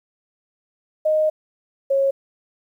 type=tone pair in turn; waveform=sine; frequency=620 / 546.6 Hz; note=D#5 / C#5; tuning=-6 / -24 cents; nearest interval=major second; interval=218 cents; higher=first; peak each=-15 dBFS; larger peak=neither; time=1.05-1.3 / 1.9-2.11 s; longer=first; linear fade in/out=10 ms; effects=9-bit